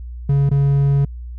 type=tone with dropouts; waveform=triangle; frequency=140 Hz; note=C#3; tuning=18 cents sharp; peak=-10 dBFS; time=0.29-1.05 s; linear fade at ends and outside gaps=5 ms; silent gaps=0.493-0.512 s; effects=added 60 Hz sine -28 dBFS peak until 1.38 s